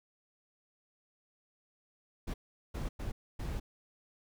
brown noise bursts at uneven times, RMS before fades -37 dBFS, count 4, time 2.27-2.34 / 2.74-2.89 / 2.99-3.12 / 3.39-3.6 s, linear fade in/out 10 ms, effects none

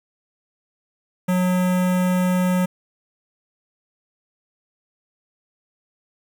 square tone with notch filter, 182.1 Hz, F#3, 27 cents flat, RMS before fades -19 dBFS, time 1.28-2.66 s, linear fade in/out 10 ms, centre 4500 Hz, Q 0.97, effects 9-bit

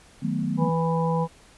sine chord, B dominant seventh, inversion first, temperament equal, 155.56 / 185 / 220 / 246.9 Hz, D#3 / F#3 / A3 / B3, 0 / 0 / 0 / 0 cents, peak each -29 dBFS, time 0.22-0.7 s, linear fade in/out 10 ms
harmonic tone, 164.81 Hz, E3, in tune, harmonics 1 / 3 / 5 / 6, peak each -23 / -27 / -31 / -29 dBFS, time 0.57-1.28 s, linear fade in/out 50 ms
effects pink hiss -53 dBFS RMS until 1.57 s + resampled to 24000 Hz

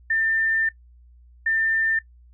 sine tone bursts at uneven times, 1794 Hz, A6, 33 cents sharp, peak -19 dBFS, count 2, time 0.1-0.69 / 1.46-1.99 s, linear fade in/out 5 ms, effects noise-tail reverb RT60 0.1 s tail -19 dB re dry + added 60 Hz sine -48 dBFS peak until 2.33 s

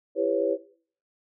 sine chord, C# half-diminished seventh, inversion first, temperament just, 332.6 / 399.1 / 498.9 / 554.4 Hz, E4 / G4 / B4 / C#5, +16 / +31 / +17 / 0 cents, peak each -29 / -28 / -26 / -26 dBFS, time 0.15-0.58 s, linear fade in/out 50 ms, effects noise-tail reverb RT60 0.5 s tail -17 dB re dry

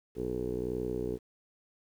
10% pulse tone with low-pass filter, 61.74 Hz, B1, in tune, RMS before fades -34 dBFS, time 0.15-1.19 s, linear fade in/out 50 ms, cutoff 430 Hz, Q 6.3, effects 10-bit

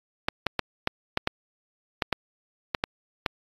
clicks, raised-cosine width 0.3 ms, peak -7 dBFS, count 11, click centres 0.285 / 0.467 / 0.593 / 0.874 / 1.174 / 1.274 / 2.022 / 2.127 / 2.748 / 2.839 / 3.262 s, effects AAC 32 kbps

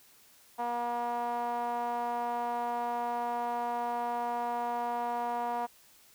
sawtooth tone with band-pass filter, 239 Hz, A#3, 43 cents sharp, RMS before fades -33 dBFS, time 0.58-5.67 s, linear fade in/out 20 ms, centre 840 Hz, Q 9.7, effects white hiss -60 dBFS RMS until 6.14 s

